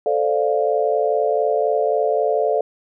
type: chord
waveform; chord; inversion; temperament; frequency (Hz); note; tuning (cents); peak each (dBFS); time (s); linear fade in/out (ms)
sine; D minor seventh; second; equal; 440 / 523.3 / 587.3 / 698.5; A4 / C5 / D5 / F5; 0 / 0 / 0 / 0; -20 / -24 / -21 / -22; 0.06-2.61; 2
effects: none